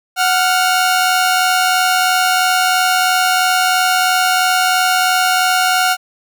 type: tone pair together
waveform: sawtooth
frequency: 739 / 1395 Hz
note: F#5 / F6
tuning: -2 / -2 cents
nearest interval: major seventh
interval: 1100 cents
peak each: -10 / -12 dBFS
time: 0.16-5.97 s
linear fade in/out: 50 ms
effects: none